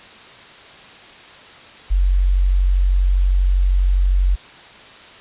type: tone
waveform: sine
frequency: 46.25 Hz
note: F#1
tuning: in tune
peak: -12 dBFS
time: 1.9-4.36 s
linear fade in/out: 20 ms
effects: white hiss -41 dBFS RMS until 5.2 s + resampled to 8000 Hz